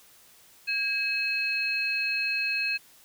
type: tone cluster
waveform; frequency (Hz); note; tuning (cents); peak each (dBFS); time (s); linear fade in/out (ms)
sine; 1627 / 2564 / 4230; G#6 / E7 / C8; -36 / -49 / +18; -35 / -26 / -34; 0.67-2.78; 20
effects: white hiss -56 dBFS RMS until 3.04 s